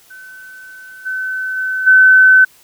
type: tone with level steps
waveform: sine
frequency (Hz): 1521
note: F#6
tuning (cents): +47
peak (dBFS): -33 / -18 / -16 / -4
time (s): 0.1-2.45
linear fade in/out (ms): 10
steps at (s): 1.05 / 1.56 / 1.86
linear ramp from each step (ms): 20
effects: white hiss -48 dBFS RMS until 2.63 s